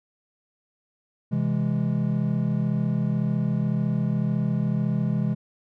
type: chord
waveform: triangle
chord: C augmented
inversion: none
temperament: equal with one note detuned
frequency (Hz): 130.81 / 164.81 / 206.7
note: C3 / E3 / G#3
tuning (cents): 0 / 0 / -8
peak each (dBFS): -24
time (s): 1.31-5.35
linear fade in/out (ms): 20
effects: none